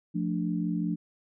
sine chord, D minor, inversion first, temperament equal, 174.61 / 220 / 293.7 Hz, F3 / A3 / D4, 0 / 0 / 0 cents, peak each -29 / -33 / -32 dBFS, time 0.14-0.96 s, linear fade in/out 20 ms, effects none

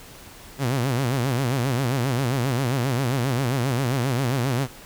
sawtooth tone with vibrato, 128 Hz, C3, 38 cents flat, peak -17 dBFS, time 0.58-4.68 s, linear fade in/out 50 ms, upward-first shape sine, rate 7.5 Hz, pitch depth 160 cents each way, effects pink hiss -44 dBFS RMS until 4.85 s

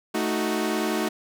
sawtooth chord, D# diminished, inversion second, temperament equal, 220 / 311.1 / 370 Hz, A3 / D#4 / F#4, 0 / 0 / 0 cents, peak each -24 / -24 / -24 dBFS, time 0.14-1.09 s, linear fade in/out 10 ms, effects none

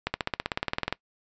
accelerating click train, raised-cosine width 0.3 ms, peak -10 dBFS, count 16, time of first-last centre 0.07-0.926 s, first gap 70 ms, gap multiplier 0.97, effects noise-tail reverb RT60 0.1 s tail -23 dB re dry + resampled to 16000 Hz

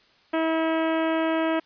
harmonic tone with a mistuned harmonic, 322.8 Hz, E4, 36 cents flat, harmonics 1 / 2 / 3 / 4 / 5 / 6 / 7 / 8 / 9 / 10, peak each -24 / -26 / -32 / -34 / -35 / -39 / -40 / -40 / -44 / -44 dBFS, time 0.33-1.6 s, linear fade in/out 10 ms, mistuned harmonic 7, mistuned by -17 cents, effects white hiss -59 dBFS RMS until 1.65 s + resampled to 11025 Hz

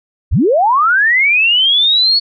sine linear sweep, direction up, 32.88 to 4435 Hz, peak -8 dBFS, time 0.31-2.2 s, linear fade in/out 20 ms, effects none

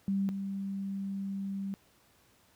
sine tone pair in turn, 196 / 196 Hz, G3 / G3, 0 / 0 cents, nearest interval unison, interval 0 cents, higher neither, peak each -27 / -33 dBFS, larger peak first, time 0.08-0.29 / 0.29-1.74 s, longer second, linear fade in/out 0 ms, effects pink hiss -65 dBFS RMS until 2.55 s + high-pass 60 Hz 12 dB/octave

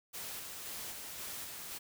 white noise with tremolo, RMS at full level -43 dBFS, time 0.13-1.79 s, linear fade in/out 20 ms, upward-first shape square, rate 1.9 Hz, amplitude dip 25%, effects none

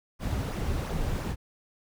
brown noise with flanger, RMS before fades -30 dBFS, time 0.19-1.36 s, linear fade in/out 50 ms, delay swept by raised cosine 0.24 to 6.04 ms, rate 2.9 Hz, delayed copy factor -0.55, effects none

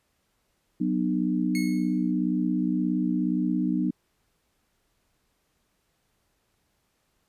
sine chord, B major, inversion second, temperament equal with one note detuned, 185 / 246.9 / 304 Hz, F#3 / B3 / D#4, 0 / 0 / -40 cents, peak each -27 dBFS, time 0.8-3.91 s, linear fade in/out 10 ms
sawtooth tone with exponential decay, 2179 Hz, C#7, 30 cents flat, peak -27 dBFS, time 1.55-2.11 s, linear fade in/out 1 ms, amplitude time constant 120 ms
effects pink hiss -72 dBFS RMS until 7.28 s + resampled to 32000 Hz

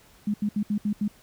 sine tone bursts at uneven times, 207.7 Hz, G#3, in tune, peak -22 dBFS, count 6, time 0.27-0.34 / 0.42-0.49 / 0.56-0.63 / 0.7-0.78 / 0.85-0.93 / 1.01-1.08 s, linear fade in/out 5 ms, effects pink hiss -56 dBFS RMS until 1.22 s

